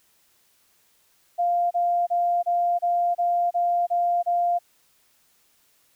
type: tone bursts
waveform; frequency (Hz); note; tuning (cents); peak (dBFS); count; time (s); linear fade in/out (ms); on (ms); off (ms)
sine; 698.5; F5; 0; -19; 9; 1.38-4.59; 20; 330; 30
effects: white hiss -63 dBFS RMS until 5.95 s